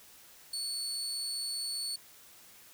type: tone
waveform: 30% pulse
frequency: 4435 Hz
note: C#8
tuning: in tune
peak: -31 dBFS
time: 0.53-1.96 s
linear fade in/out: 5 ms
effects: white hiss -56 dBFS RMS until 2.73 s